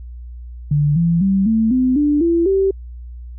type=tone with pitch steps; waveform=sine; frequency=146.83 / 168.66 / 193.74 / 222.6 / 255.6 / 293.7 / 337.3 / 387.5 Hz; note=D3 / E3 / G3 / A3 / C4 / D4 / E4 / G4; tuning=0 / +40 / -20 / +20 / -40 / 0 / +40 / -20 cents; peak=-12 dBFS; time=0.71-2.71 s; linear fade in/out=5 ms; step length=250 ms; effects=added 60 Hz sine -30 dBFS peak until 3.38 s